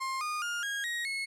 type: tone with pitch steps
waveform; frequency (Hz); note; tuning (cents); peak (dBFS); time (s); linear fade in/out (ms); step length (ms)
35% pulse; 1060 / 1224.7 / 1414.9 / 1634.7 / 1888.7 / 2182; C6 / D#6 / F6 / G#6 / A#6 / C#7; +22 / -28 / +22 / -28 / +22 / -28; -30; 0-1.26; 20; 210
effects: low-pass 10000 Hz 12 dB/octave